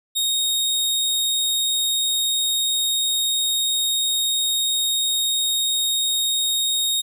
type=tone; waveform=sawtooth; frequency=3729 Hz; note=A#7; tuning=in tune; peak=-16 dBFS; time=0.15-7.02 s; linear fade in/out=20 ms; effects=none